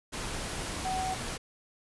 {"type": "tone in noise", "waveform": "sine", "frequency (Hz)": 752, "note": "F#5", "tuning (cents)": 28, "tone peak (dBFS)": -30, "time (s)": [0.84, 1.15], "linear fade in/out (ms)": 20, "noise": "pink", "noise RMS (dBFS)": -36, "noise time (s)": [0.12, 1.38], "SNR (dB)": 3, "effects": ["resampled to 24000 Hz"]}